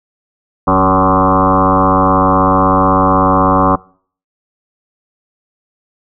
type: tone with frequency modulation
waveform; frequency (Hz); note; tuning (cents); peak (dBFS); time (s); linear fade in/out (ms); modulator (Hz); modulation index
sine; 659.3; E5; 0; -7; 0.67-3.76; 10; 96.1; 5.8
effects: noise-tail reverb RT60 0.5 s tail -24 dB re dry